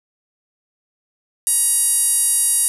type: tone with band-pass filter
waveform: 5% pulse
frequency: 950 Hz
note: A#5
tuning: 33 cents sharp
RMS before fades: -17 dBFS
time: 1.47-2.68 s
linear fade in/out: 0 ms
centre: 10000 Hz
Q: 6.8
effects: none